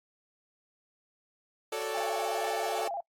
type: chord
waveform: sawtooth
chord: D major seventh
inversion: first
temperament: equal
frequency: 370 / 440 / 554.4 / 587.3 Hz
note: F#4 / A4 / C#5 / D5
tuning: 0 / 0 / 0 / 0 cents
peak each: -36 / -30 / -36 / -35 dBFS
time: 1.72-2.88 s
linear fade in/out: 5 ms
type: tone with vibrato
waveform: sine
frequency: 740 Hz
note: F#5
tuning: in tune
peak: -32 dBFS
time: 1.94-3.01 s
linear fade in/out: 10 ms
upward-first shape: square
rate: 16 Hz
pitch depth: 140 cents each way
effects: noise-tail reverb RT60 0.1 s tail -24 dB re dry + AAC 48 kbps